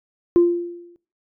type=tone with exponential decay; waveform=sine; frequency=346.6 Hz; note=F4; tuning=13 cents flat; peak=-7 dBFS; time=0.36-0.96 s; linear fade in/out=0 ms; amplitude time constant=130 ms; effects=noise-tail reverb RT60 0.4 s tail -20 dB re dry + tanh soft clip ceiling -7 dBFS